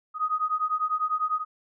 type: beating tone pair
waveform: sine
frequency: 1244.5 / 1254.5 Hz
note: D#6 / D#6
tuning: 0 / +14 cents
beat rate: 10 Hz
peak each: -27 dBFS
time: 0.14-1.45 s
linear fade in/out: 50 ms
effects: none